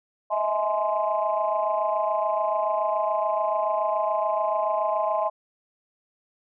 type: tone cluster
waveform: sine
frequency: 629 / 656 / 843 / 1042 Hz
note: D#5 / E5 / G#5 / C6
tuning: +19 / -9 / +26 / -7 cents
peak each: -27 dBFS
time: 0.3-5.3 s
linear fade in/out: 20 ms
effects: tanh soft clip ceiling -12 dBFS